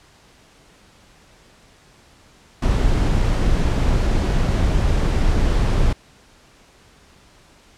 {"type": "noise", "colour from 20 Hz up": "brown", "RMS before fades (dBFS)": -17, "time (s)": [2.62, 5.93], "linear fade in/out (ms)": 5, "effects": ["pink hiss -51 dBFS RMS until 7.77 s", "low-pass 8000 Hz 12 dB/octave"]}